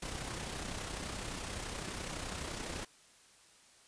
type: noise with amplitude modulation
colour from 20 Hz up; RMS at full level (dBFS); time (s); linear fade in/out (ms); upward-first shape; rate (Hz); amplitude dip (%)
pink; -39; 0.02-2.85; 5; sine; 31.8; 45
effects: white hiss -62 dBFS RMS until 3.87 s + resampled to 22050 Hz